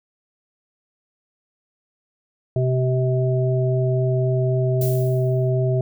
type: harmonic tone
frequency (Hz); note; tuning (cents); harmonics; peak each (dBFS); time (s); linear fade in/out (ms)
128.3; C3; -34; 1 / 3 / 5; -18 / -24 / -26; 2.56-5.81; 2
type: noise with exponential decay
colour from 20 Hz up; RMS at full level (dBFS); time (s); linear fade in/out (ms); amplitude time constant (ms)
violet; -28; 4.81-5.5; 5; 150
effects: none